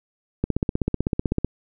click train, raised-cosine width 3 ms, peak -8 dBFS, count 17, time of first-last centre 0.44-1.446 s, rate 15.9 Hz, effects none

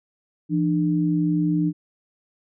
sine tone pair together, 168.54 / 300.3 Hz, E3 / D4, +39 / +39 cents, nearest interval minor seventh, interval 1000 cents, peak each -21 dBFS, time 0.49-1.73 s, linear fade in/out 50 ms, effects none

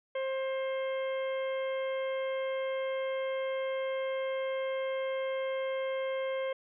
harmonic tone, 530 Hz, C5, 22 cents sharp, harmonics 1 / 2 / 3 / 4 / 5 / 6, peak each -31 / -43 / -47 / -43 / -55 / -49 dBFS, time 0.15-6.53 s, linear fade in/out 5 ms, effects none

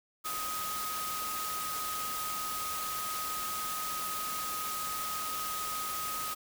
sine tone in noise, 1256 Hz, D#6, 16 cents sharp, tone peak -36 dBFS, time 0.24-6.35 s, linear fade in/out 20 ms, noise white, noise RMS -38 dBFS, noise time 0.24-6.35 s, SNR -1 dB, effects none

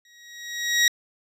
20% pulse tone with exponential growth, 1900 Hz, A#6, 33 cents sharp, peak -9 dBFS, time 0.05-0.88 s, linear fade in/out 2 ms, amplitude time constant 180 ms, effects low-pass 11000 Hz 12 dB/octave

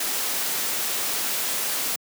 white noise, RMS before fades -26 dBFS, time 0-1.96 s, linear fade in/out 5 ms, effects high-pass 200 Hz 12 dB/octave

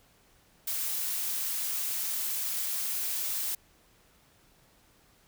blue noise, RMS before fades -32 dBFS, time 0.67-3.55 s, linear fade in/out 5 ms, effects pink hiss -63 dBFS RMS until 5.27 s

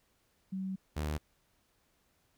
sine / sawtooth tone pair in turn, 190 / 75.71 Hz, F#3 / D#2, +46 / -47 cents, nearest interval octave + major third, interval 1593 cents, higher first, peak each -34 / -29 dBFS, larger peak second, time 0.52-0.76 / 0.96-1.18 s, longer first, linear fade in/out 10 ms, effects pink hiss -73 dBFS RMS until 2.37 s

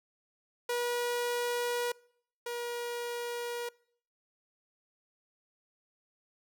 sawtooth tone pair in turn, 482.7 / 478.3 Hz, B4 / A#4, -40 / +44 cents, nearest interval unison, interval 16 cents, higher first, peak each -26 / -31 dBFS, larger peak first, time 0.69-1.92 / 2.46-3.69 s, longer neither, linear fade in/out 5 ms, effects noise-tail reverb RT60 0.6 s tail -24 dB re dry

